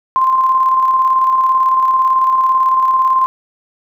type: tone with tremolo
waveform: sine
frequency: 1046.5 Hz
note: C6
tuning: in tune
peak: -8 dBFS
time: 0.16-3.26 s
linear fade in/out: 0 ms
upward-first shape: square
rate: 18 Hz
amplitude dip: 30%
effects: none